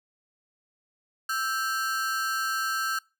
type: ring-modulated tone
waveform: 45% pulse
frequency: 1444 Hz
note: F#6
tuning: 43 cents flat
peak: -23 dBFS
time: 1.29-2.99 s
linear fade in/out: 5 ms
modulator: 126 Hz
effects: noise-tail reverb RT60 0.3 s tail -24 dB re dry